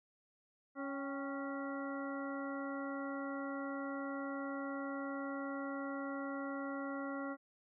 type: harmonic tone with a mistuned harmonic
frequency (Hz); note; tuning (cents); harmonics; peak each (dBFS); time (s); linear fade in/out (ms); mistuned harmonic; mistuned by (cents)
277.2; C#4; 0; 1 / 2 / 3 / 4 / 5 / 7; -41 / -45 / -51 / -49 / -47 / -53; 0.75-7.37; 50; 3; -77
effects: none